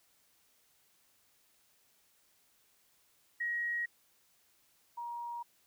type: tone pair in turn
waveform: sine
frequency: 1895 / 947.5 Hz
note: A#6 / A#5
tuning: +28 / +28 cents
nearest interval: octave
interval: 1200 cents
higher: first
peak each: -32 / -38 dBFS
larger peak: first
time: 3.4-3.86 / 4.97-5.43 s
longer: neither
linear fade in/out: 10 ms
effects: white hiss -70 dBFS RMS until 5.66 s